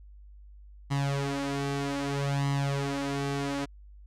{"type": "tone with flanger", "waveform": "sawtooth", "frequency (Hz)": 140, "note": "C#3", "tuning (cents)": 18, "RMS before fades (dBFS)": -30, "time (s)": [0.9, 3.66], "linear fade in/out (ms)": 20, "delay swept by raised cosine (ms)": [0.99, 4.59], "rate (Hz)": 0.63, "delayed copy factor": 0.8, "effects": ["added 50 Hz sine -47 dBFS peak until 4.06 s", "low-pass 8000 Hz 12 dB/octave"]}